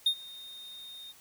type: tone with ADSR envelope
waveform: triangle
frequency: 3680 Hz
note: A#7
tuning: 23 cents flat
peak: -19 dBFS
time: 0.06-1.13 s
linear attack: 5 ms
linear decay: 77 ms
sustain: -23 dB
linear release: 25 ms
effects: white hiss -57 dBFS RMS until 1.2 s